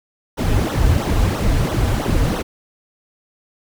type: noise with flanger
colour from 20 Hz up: brown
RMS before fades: -17 dBFS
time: 0.37-2.43 s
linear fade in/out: 20 ms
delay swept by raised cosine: 0.41 to 5.61 ms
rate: 3 Hz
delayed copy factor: -0.9
effects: none